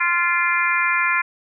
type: harmonic tone with a mistuned harmonic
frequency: 347.3 Hz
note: F4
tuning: 10 cents flat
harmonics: 3 / 4 / 5 / 6 / 7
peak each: -23 / -23 / -23 / -23 / -23 dBFS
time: 0-1.22 s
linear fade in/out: 10 ms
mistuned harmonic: 7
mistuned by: -23 cents
effects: none